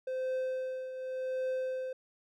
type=tone with tremolo; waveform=triangle; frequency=517 Hz; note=C5; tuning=21 cents flat; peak=-28 dBFS; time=0.07-1.93 s; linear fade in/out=5 ms; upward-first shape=triangle; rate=0.88 Hz; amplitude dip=65%; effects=none